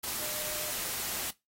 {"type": "tone in noise", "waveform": "sine", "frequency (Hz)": 607, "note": "D#5", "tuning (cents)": -43, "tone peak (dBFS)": -46, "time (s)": [0.18, 0.71], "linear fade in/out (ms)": 10, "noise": "white", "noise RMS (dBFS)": -35, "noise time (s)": [0.03, 1.31], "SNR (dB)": -14, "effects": ["noise-tail reverb RT60 0.2 s tail -20 dB re dry", "AAC 48 kbps"]}